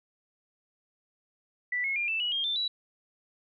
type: tone with pitch steps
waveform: sine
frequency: 1972 / 2175 / 2400 / 2648 / 2921 / 3222 / 3555 / 3921 Hz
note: B6 / C#7 / D7 / E7 / F#7 / G7 / A7 / B7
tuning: -3 / -33 / +37 / +7 / -23 / +47 / +17 / -13 cents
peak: -27 dBFS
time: 1.72-2.68 s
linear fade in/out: 5 ms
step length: 120 ms
effects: none